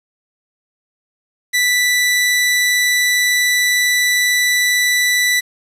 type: tone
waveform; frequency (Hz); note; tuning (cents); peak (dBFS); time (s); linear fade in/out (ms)
sawtooth; 1975.5; B6; 0; -9; 1.53-5.41; 20
effects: resampled to 32000 Hz + 7-bit